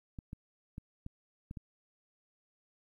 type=clicks; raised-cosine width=5 ms; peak=-30 dBFS; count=6; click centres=0.188 / 0.331 / 0.781 / 1.064 / 1.511 / 1.572 s; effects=12-bit